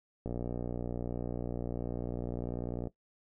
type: click train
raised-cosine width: 2 ms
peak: -23 dBFS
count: 158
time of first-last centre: 0.26-2.872 s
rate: 60.1 Hz
effects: noise-tail reverb RT60 0.1 s tail -18 dB re dry